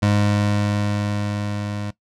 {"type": "tone with level ramp", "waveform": "25% pulse", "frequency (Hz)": 103.1, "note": "G#2", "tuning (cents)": -12, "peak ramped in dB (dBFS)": [-11, -22], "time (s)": [0.02, 1.91], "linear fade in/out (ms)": 10, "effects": ["noise-tail reverb RT60 0.1 s tail -18 dB re dry", "low-pass 7000 Hz 12 dB/octave"]}